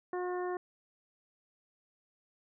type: harmonic tone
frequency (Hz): 360.3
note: F#4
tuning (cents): -46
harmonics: 1 / 2 / 3 / 4 / 5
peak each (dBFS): -34 / -40 / -43 / -50 / -48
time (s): 0.13-0.57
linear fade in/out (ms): 2
effects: none